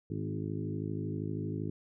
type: harmonic tone with a mistuned harmonic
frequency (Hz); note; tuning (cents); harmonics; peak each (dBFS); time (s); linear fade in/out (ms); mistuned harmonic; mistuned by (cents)
52.7; G#1; +26; 2 / 3 / 4 / 5 / 6 / 7 / 8; -38 / -38 / -44 / -42 / -41 / -44 / -46; 0.1-1.7; 5; 5; -17
effects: none